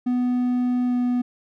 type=tone with pitch glide; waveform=triangle; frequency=247.8 to 246.2 Hz; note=B3 to B3; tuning=+6 to -5 cents; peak=-17 dBFS; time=0.06-1.22 s; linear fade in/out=10 ms; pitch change=-11 cents; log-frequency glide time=0.86-0.95 s; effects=none